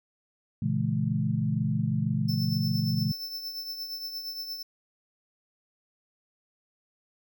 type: chord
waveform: sine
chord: A# half-diminished seventh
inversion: none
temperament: equal with one note detuned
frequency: 116.54 / 138.59 / 164.81 / 212.5 Hz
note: A#2 / C#3 / E3 / G#3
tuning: 0 / 0 / 0 / +40 cents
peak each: -30 dBFS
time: 0.62-3.12 s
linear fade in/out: 5 ms
type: tone with tremolo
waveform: square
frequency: 5300 Hz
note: E8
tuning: 9 cents sharp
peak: -32 dBFS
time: 2.28-4.63 s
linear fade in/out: 10 ms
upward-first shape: triangle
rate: 8.6 Hz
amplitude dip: 60%
effects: none